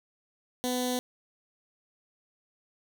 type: tone with notch filter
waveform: 10% pulse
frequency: 250 Hz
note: B3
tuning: 21 cents sharp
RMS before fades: -30 dBFS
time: 0.64-0.99 s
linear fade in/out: 0 ms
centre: 1300 Hz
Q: 0.53
effects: none